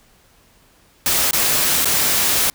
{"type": "noise with dropouts", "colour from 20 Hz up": "white", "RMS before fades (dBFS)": -17, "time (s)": [1.06, 2.5], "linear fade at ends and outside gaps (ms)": 0, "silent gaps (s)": [[1.309, 1.332], [1.846, 1.856]], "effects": ["pink hiss -54 dBFS RMS until 2.54 s"]}